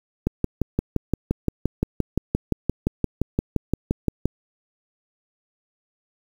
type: click train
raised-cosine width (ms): 3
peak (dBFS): -7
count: 24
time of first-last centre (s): 0.27-4.256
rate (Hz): 5.77
effects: 7-bit